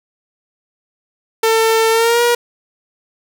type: tone with pitch glide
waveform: sawtooth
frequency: 448.2 to 477.6 Hz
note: A4 to A#4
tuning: +32 to +42 cents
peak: -7 dBFS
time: 1.43-2.35 s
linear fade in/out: 5 ms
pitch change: +110 cents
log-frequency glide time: 1.91-2.22 s
effects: none